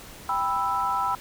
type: chord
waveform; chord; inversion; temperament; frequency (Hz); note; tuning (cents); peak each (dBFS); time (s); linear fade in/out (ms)
sine; E minor; first; just; 791.1 / 988.9 / 1318.5; G5 / B5 / E6; +16 / +2 / 0; -29 / -26 / -27; 0.29-1.15; 2
effects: pink hiss -44 dBFS RMS until 1.2 s